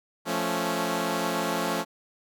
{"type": "chord", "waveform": "10% pulse", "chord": "F augmented", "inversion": "none", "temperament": "equal", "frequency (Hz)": [174.61, 220, 277.2], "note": ["F3", "A3", "C#4"], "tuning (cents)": [0, 0, 0], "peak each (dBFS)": -22, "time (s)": [0.25, 1.85], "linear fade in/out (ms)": 50, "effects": []}